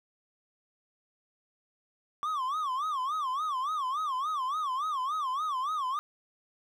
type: tone with vibrato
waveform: triangle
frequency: 1134 Hz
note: C#6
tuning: 39 cents sharp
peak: -27 dBFS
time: 2.23-5.99 s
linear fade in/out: 0 ms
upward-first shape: sine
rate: 3.5 Hz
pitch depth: 200 cents each way
effects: none